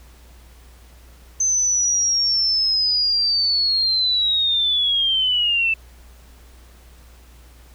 sine linear sweep, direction down, 6210 to 2637 Hz, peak -16 dBFS, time 1.4-5.74 s, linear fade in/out 5 ms, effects added 60 Hz sine -44 dBFS peak until 7.74 s + pink hiss -52 dBFS RMS until 7.74 s

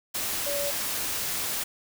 sine tone in noise, 571 Hz, D5, 49 cents flat, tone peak -29 dBFS, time 0.46-0.71 s, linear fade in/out 10 ms, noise white, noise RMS -30 dBFS, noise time 0.14-1.64 s, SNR -2 dB, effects none

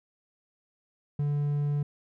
triangle tone, 145.4 Hz, D3, 17 cents flat, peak -23 dBFS, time 1.19-1.83 s, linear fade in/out 5 ms, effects none

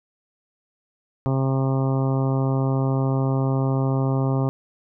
harmonic tone, 133.8 Hz, C3, 39 cents sharp, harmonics 1 / 2 / 3 / 4 / 5 / 6 / 7 / 8 / 9, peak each -20 / -26 / -30 / -32 / -34 / -36 / -37 / -38 / -39 dBFS, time 1.26-4.49 s, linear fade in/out 0 ms, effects none

